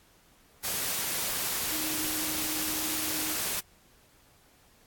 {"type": "tone in noise", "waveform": "sine", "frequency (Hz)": 310.9, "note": "D#4", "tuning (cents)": -1, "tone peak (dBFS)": -38, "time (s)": [1.71, 3.36], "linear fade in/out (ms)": 20, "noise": "white", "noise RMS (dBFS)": -31, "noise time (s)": [0.63, 3.61], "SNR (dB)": -10, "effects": ["pink hiss -61 dBFS RMS until 4.86 s", "AAC 64 kbps"]}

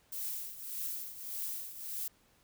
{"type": "noise with tremolo", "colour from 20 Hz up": "violet", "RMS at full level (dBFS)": -37, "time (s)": [0.12, 2.08], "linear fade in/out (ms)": 5, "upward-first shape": "triangle", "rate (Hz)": 1.7, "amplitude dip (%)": 75, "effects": ["pink hiss -68 dBFS RMS until 2.43 s"]}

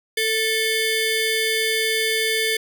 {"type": "ring-modulated tone", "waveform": "20% pulse", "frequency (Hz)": 1318.5, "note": "E6", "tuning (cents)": 0, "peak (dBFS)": -11, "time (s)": [0.17, 2.57], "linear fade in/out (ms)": 5, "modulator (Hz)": 874, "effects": []}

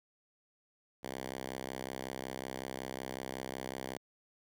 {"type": "tone with high-pass filter", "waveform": "5% pulse", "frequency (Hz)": 65.41, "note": "C2", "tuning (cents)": 0, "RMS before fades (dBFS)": -42, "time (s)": [1.03, 3.98], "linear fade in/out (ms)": 10, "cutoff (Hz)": 140, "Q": 0.56, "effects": []}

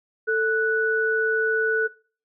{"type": "tone pair together", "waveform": "sine", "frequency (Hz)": [442.9, 1480], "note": ["A4", "F#6"], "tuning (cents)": [11, 0], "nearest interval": "octave + major sixth", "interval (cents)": 2089, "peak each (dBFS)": -22, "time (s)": [0.27, 1.88], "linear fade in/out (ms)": 20, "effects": ["noise-tail reverb RT60 0.4 s tail -21 dB re dry"]}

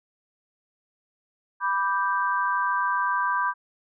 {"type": "chord", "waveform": "sine", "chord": "G major", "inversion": "first", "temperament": "equal", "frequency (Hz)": [987.8, 1174.7, 1568], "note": ["B5", "D6", "G6"], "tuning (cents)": [0, 0, 0], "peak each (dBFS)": [-25, -27, -27], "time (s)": [1.6, 3.54], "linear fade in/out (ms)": 50, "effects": []}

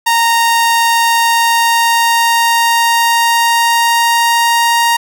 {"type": "tone with pitch glide", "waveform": "sawtooth", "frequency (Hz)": [927, 934.5], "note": ["A#5", "A#5"], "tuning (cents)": [-10, 4], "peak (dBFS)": -5, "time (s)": [0.06, 4.97], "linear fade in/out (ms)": 10, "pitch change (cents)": 14, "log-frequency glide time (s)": [1.02, 4.77], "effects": []}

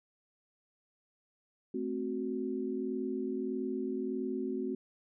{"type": "chord", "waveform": "sine", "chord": "F# diminished", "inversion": "first", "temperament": "equal", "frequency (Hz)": [220, 261.6, 370], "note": ["A3", "C4", "F#4"], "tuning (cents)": [0, 0, 0], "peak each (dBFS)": [-39, -36, -36], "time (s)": [1.74, 4.75], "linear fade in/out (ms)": 5, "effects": []}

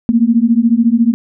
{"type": "beating tone pair", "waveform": "sine", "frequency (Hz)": [225.2, 239.2], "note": ["A3", "A#3"], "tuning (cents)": [40, 45], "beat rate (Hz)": 14, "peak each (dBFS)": -11, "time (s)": [0.09, 1.14], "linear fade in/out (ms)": 0, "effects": []}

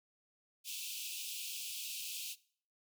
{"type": "high-pass noise", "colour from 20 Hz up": "pink", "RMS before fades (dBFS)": -43, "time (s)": [0.64, 2.36], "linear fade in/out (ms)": 50, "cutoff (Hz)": 2500, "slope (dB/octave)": 96, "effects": ["noise-tail reverb RT60 0.5 s tail -20 dB re dry"]}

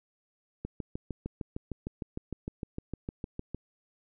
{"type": "click train", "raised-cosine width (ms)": 3, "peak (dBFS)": -22, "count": 20, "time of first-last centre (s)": [0.65, 3.546], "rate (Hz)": 6.56, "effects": []}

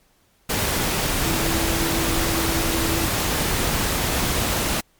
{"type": "tone in noise", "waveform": "sine", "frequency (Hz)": 329.6, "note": "E4", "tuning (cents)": 0, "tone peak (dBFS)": -26, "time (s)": [1.25, 3.07], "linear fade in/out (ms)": 10, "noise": "pink", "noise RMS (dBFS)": -22, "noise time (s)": [0.49, 4.81], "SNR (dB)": -7, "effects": ["pink hiss -61 dBFS RMS until 4.99 s", "MP3 96 kbps"]}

